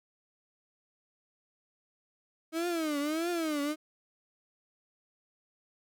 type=tone with vibrato; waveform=35% pulse; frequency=316.2 Hz; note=D#4; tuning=28 cents sharp; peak=-28 dBFS; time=2.52-3.76 s; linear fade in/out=50 ms; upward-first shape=triangle; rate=1.6 Hz; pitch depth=200 cents each way; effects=none